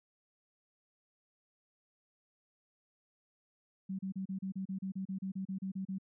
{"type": "tone bursts", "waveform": "sine", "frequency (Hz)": 191.1, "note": "G3", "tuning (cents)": -44, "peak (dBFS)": -35, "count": 16, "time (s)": [3.89, 5.985], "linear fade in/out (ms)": 10, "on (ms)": 100, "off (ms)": 33, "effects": []}